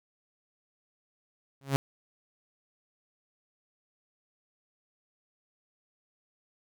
sawtooth tone with exponential growth, 137.2 Hz, C#3, 17 cents flat, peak -15 dBFS, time 1.61-1.76 s, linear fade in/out 0 ms, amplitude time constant 31 ms, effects none

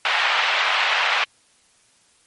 white band-pass noise, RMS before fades -20 dBFS, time 0.05-1.24 s, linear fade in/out 2 ms, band 680 to 3100 Hz, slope 24 dB/octave, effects white hiss -58 dBFS RMS until 2.26 s + MP3 48 kbps

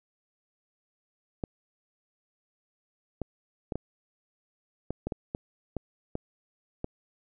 clicks, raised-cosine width 2 ms, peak -18 dBFS, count 11, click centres 1.438 / 3.217 / 3.722 / 3.756 / 4.906 / 5.07 / 5.122 / 5.349 / 5.767 / 6.154 / 6.844 s, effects none

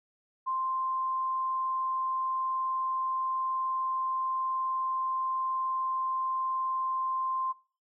sine tone, 1046.5 Hz, C6, in tune, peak -28 dBFS, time 0.46-7.53 s, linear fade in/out 20 ms, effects noise-tail reverb RT60 0.4 s tail -20 dB re dry

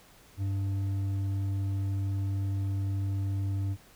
sine tone with hard clipping, 98 Hz, G2, in tune, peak -29 dBFS, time 0.37-3.77 s, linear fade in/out 50 ms, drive 5 dB, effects pink hiss -57 dBFS RMS until 3.95 s

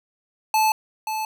square tone with echo, 870 Hz, A5, 20 cents flat, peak -17 dBFS, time 0.54-0.72 s, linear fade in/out 2 ms, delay 530 ms, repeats 1, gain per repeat -8 dB, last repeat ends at 1.25 s, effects none

